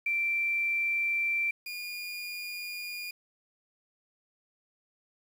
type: tone pair in turn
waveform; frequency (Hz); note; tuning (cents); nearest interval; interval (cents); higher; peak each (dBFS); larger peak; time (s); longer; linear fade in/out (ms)
sine / 30% pulse; 2349 / 2429; D7 / D#7; 0 / -42; minor second; 58; second; -26 / -34; first; 0.06-1.51 / 1.66-3.11; neither; 5
effects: 9-bit